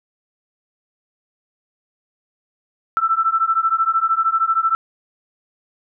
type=beating tone pair; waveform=sine; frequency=1323 / 1336 Hz; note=E6 / E6; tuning=+6 / +23 cents; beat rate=13 Hz; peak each=-18 dBFS; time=2.97-4.75 s; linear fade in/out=0 ms; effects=none

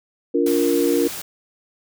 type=chord; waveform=sine; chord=Bb major; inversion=first; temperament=equal with one note detuned; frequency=287.5 / 349.2 / 466.2 Hz; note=D4 / F4 / Bb4; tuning=-37 / 0 / 0 cents; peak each=-20 dBFS; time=0.34-1.08 s; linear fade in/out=10 ms
type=noise; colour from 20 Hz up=white; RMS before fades=-31 dBFS; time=0.46-1.22 s; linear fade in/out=5 ms
effects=none

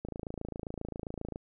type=click train; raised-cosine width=2 ms; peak=-24 dBFS; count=37; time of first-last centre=0.05-1.359 s; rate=27.5 Hz; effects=none

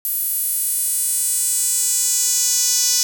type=tone with high-pass filter sweep; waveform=sawtooth; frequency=493.7 Hz; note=B4; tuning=1 cent flat; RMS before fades=-19 dBFS; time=0.05-3.03 s; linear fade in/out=0 ms; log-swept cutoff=12000 to 5800 Hz; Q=3; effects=none

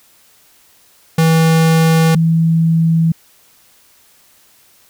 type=tone pair in turn; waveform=square / sine; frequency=162.2 / 163.8 Hz; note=E3 / E3; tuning=-28 / -11 cents; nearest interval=unison; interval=17 cents; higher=second; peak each=-9 dBFS; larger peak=neither; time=1.18-2.15 / 2.15-3.12 s; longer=neither; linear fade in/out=5 ms; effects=white hiss -50 dBFS RMS until 4.89 s

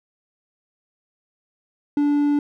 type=tone; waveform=triangle; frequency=290.4 Hz; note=D4; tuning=19 cents flat; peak=-14 dBFS; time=1.97-2.39 s; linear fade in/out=2 ms; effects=none

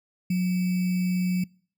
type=tone with sample-and-hold; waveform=sine; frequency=181.5 Hz; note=F#3; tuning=33 cents flat; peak=-21 dBFS; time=0.3-1.44 s; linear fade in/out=5 ms; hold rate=2450 Hz; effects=noise-tail reverb RT60 0.5 s tail -26 dB re dry

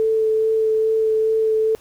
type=tone with vibrato; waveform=sine; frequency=440 Hz; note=A4; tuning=in tune; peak=-15 dBFS; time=0-1.75 s; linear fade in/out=0 ms; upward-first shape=sine; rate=2.4 Hz; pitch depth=10 cents each way; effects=pink hiss -51 dBFS RMS until 1.8 s

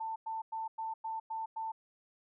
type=tone bursts; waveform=sine; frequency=891 Hz; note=A5; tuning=22 cents sharp; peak=-35 dBFS; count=7; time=0-1.72 s; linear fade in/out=10 ms; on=160 ms; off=100 ms; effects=none

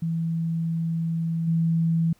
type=tone with level steps; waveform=sine; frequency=164.81 Hz; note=E3; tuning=in tune; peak=-23 / -19 dBFS; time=0.02-2.13 s; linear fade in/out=5 ms; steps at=1.47 s; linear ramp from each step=10 ms; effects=pink hiss -62 dBFS RMS until 2.19 s

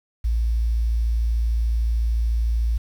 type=tone with quantisation; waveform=sine; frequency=56.8 Hz; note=A#1; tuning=44 cents flat; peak=-18 dBFS; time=0.24-2.78 s; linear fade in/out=10 ms; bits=8; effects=none

